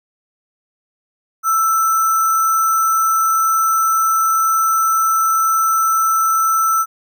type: tone with sample-and-hold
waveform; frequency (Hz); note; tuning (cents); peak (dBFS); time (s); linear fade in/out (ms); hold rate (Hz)
sine; 1329; E6; +14; -12; 1.43-6.86; 50; 7350
effects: none